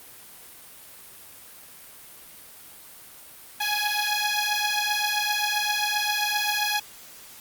10% pulse beating tone pair, 830.6 / 838.2 Hz, G#5 / G#5, 0 / +16 cents, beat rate 7.6 Hz, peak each -18 dBFS, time 3.6-6.8 s, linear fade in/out 10 ms, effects white hiss -46 dBFS RMS until 7.4 s + Opus 32 kbps

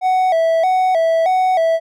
triangle tone with vibrato, 698.5 Hz, F5, in tune, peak -10 dBFS, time 0.01-1.8 s, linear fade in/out 50 ms, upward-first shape square, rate 1.6 Hz, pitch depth 110 cents each way, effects none

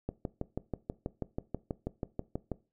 click train, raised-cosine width 2 ms, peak -20 dBFS, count 16, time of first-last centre 0.09-2.517 s, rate 6.18 Hz, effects noise-tail reverb RT60 0.3 s tail -19 dB re dry

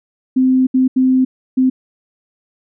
sine tone bursts at uneven times, 258.8 Hz, C4, 19 cents flat, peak -9 dBFS, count 4, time 0.36-0.67 / 0.74-0.88 / 0.96-1.25 / 1.57-1.7 s, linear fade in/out 10 ms, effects none

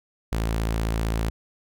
sawtooth tone, 55.5 Hz, A1, 16 cents sharp, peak -19 dBFS, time 0.32-1.3 s, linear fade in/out 5 ms, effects none

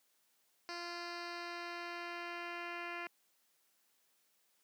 10% pulse tone with low-pass filter sweep, 346.2 Hz, F4, 15 cents flat, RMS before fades -44 dBFS, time 0.69-3.07 s, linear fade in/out 0 ms, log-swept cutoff 4700 to 2700 Hz, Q 2.8, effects white hiss -75 dBFS RMS until 4.63 s + high-pass 200 Hz 12 dB/octave

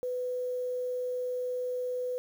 sine tone with quantisation, 499.2 Hz, B4, 19 cents sharp, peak -30 dBFS, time 0.03-2.18 s, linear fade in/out 0 ms, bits 9, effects none

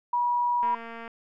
sine tone, 967 Hz, B5, 37 cents flat, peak -22 dBFS, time 0.13-0.75 s, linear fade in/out 5 ms
click train, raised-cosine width 0.5 ms, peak -26 dBFS, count 104, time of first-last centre 0.63-1.078 s, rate 230 Hz
effects none

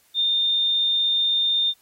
sine tone, 3624 Hz, A#7, 50 cents flat, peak -18 dBFS, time 0.14-1.74 s, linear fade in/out 50 ms, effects white hiss -60 dBFS RMS until 1.81 s + AAC 48 kbps

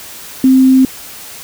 sine tone, 261.6 Hz, C4, in tune, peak -4 dBFS, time 0.44-0.85 s, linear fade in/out 2 ms, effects white hiss -31 dBFS RMS until 1.43 s

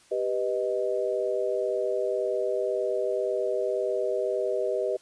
sine chord, G augmented, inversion none, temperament equal, 392 / 493.9 / 622.3 Hz, G4 / B4 / D#5, 0 / 0 / 0 cents, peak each -29 dBFS, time 0.11-4.97 s, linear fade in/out 10 ms, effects white hiss -58 dBFS RMS until 5.01 s + resampled to 22050 Hz

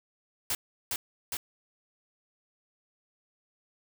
white noise with echo, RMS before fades -30 dBFS, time 0.5-0.55 s, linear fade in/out 2 ms, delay 410 ms, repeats 2, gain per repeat -2 dB, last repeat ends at 1.37 s, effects none

